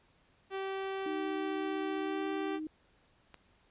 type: tone with pitch glide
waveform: sawtooth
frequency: 386.6 to 389.7 Hz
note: G4 to G4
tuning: -24 to -10 cents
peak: -31 dBFS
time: 0.5-2.6 s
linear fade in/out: 50 ms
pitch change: +14 cents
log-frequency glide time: 1.95-2.28 s
type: tone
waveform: sine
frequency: 311.1 Hz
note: D#4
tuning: in tune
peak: -36 dBFS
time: 1.06-2.67 s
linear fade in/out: 2 ms
type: click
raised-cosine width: 0.3 ms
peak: -33 dBFS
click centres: 3.343 s
effects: pink hiss -68 dBFS RMS until 3.7 s + resampled to 8000 Hz